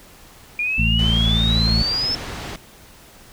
sine exponential sweep, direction up, 2400 to 5320 Hz, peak -19 dBFS, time 0.59-2.15 s, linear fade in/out 2 ms
harmonic tone, 56.1 Hz, A1, 34 cents sharp, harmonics 1 / 2 / 3 / 4, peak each -19 / -22 / -24 / -25 dBFS, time 0.78-1.83 s, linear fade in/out 5 ms
pink low-pass noise, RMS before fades -31 dBFS, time 0.99-2.56 s, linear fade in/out 2 ms, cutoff 5300 Hz, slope 12 dB/octave
effects pink hiss -46 dBFS RMS until 3.32 s

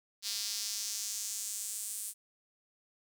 square tone with high-pass filter sweep, 106.8 Hz, G#2, 49 cents sharp, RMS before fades -38 dBFS, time 0.22-2.14 s, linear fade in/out 50 ms, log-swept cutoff 4600 to 9100 Hz, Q 2.3, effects none

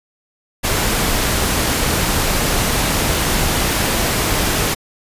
pink noise, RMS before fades -17 dBFS, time 0.63-4.75 s, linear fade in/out 20 ms, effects resampled to 32000 Hz

